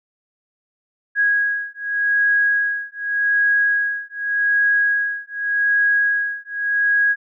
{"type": "beating tone pair", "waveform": "sine", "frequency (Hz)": [1651, 1651.85], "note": ["G#6", "G#6"], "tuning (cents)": [-11, -10], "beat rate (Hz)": 0.85, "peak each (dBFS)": -19, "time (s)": [1.15, 7.16], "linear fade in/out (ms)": 50, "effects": []}